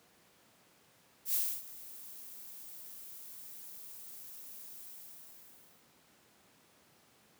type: noise with ADSR envelope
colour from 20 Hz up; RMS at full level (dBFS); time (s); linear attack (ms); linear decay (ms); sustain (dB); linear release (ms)
violet; -30; 1.25-5.89; 86; 280; -19; 1100
effects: pink hiss -65 dBFS RMS until 7.39 s + high-pass 150 Hz 12 dB/octave

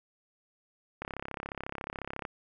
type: click train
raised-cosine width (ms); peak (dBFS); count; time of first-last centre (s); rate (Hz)
0.5; -21; 43; 1.02-2.252; 34.1
effects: none

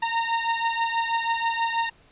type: beating tone pair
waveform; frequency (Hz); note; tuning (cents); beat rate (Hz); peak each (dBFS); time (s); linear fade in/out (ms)
sawtooth; 918 / 924.2; A#5 / A#5; -27 / -15; 6.2; -21 / -23; 0.02-1.9; 10
effects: pink hiss -57 dBFS RMS until 2.11 s + resampled to 8000 Hz

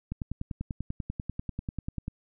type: click train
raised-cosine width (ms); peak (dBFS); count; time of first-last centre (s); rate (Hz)
5; -20; 21; 0.12-2.081; 10.2
effects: none

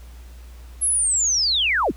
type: linear sweep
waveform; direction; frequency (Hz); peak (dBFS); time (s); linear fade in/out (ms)
sine; down; 11175 to 110; -17; 0.81-1.92; 20
effects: added 60 Hz sine -38 dBFS peak until 1.96 s + pink hiss -52 dBFS RMS until 1.96 s

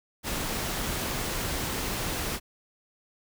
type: noise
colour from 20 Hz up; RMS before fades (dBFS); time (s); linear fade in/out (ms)
pink; -31; 0.23-2.4; 50
effects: none

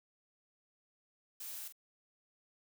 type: noise with echo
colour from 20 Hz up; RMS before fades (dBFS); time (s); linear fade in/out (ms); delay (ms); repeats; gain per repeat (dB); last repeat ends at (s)
blue; -45; 1.4-1.68; 5; 45; 1; -9; 1.725
effects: none

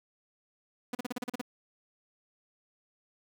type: tone bursts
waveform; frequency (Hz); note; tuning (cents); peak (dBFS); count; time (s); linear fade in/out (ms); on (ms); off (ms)
sawtooth; 246.9; B3; 0; -28; 9; 0.93-1.414; 5; 20; 38
effects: 10-bit

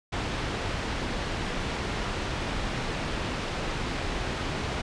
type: low-pass noise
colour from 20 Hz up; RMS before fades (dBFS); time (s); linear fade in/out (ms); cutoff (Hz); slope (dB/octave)
pink; -31; 0.12-4.82; 10; 3900; 12
effects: resampled to 22050 Hz

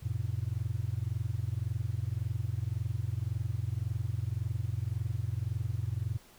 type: chord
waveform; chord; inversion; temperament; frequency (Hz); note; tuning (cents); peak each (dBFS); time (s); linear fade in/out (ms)
sine; F major; none; just; 87.31 / 109.13 / 130.96; F2 / A2 / C3; 0 / -14 / +2; -35 / -32 / -36; 0.02-6.18; 20
effects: tanh soft clip ceiling -24 dBFS + pink hiss -58 dBFS RMS until 6.38 s

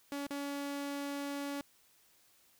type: tone with dropouts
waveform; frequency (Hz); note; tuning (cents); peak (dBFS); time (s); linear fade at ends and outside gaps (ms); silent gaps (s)
sawtooth; 283; C#4; +36; -33; 0.12-1.61; 1; 0.267-0.306
effects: white hiss -67 dBFS RMS until 2.59 s

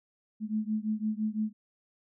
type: beating tone pair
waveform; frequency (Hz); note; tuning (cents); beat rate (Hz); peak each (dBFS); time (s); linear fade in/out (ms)
sine; 213 / 218.9; G#3 / A3; +44 / -9; 5.9; -31 / -32; 0.4-1.53; 50
effects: none

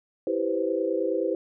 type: chord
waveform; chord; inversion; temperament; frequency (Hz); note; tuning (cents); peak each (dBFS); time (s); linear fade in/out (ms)
sine; C major seventh; first; equal; 329.6 / 392 / 493.9 / 523.3; E4 / G4 / B4 / C5; 0 / 0 / 0 / 0; -29; 0.27-1.35; 2
effects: none

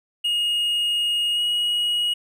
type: tone with pitch glide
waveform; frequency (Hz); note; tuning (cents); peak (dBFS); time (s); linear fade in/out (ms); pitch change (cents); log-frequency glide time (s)
triangle; 2866 to 2898; F7 to F#7; +44 to -37; -18; 0.24-2.14; 10; +19; 1.34-1.4
effects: none

